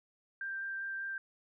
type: tone with vibrato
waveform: sine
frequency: 1579 Hz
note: G6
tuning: 12 cents sharp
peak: -36 dBFS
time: 0.41-1.18 s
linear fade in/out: 2 ms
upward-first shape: sine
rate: 5.1 Hz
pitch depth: 8 cents each way
effects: none